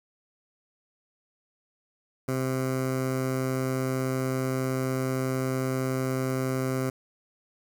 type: tone with notch filter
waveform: 15% pulse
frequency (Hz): 130.81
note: C3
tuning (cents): 0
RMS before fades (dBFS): -28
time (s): 2.28-6.9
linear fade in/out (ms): 5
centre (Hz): 3400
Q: 0.98
effects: 10-bit